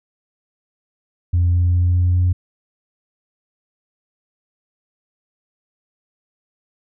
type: tone with pitch steps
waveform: sine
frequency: 87.31 / 87.87 / 88.43 / 88.99 / 89.56 Hz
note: F2 / F2 / F2 / F2 / F2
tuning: 0 / +11 / +22 / +33 / +44 cents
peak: -11 dBFS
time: 1.33-2.33 s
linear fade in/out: 10 ms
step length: 200 ms
effects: tanh soft clip ceiling -10 dBFS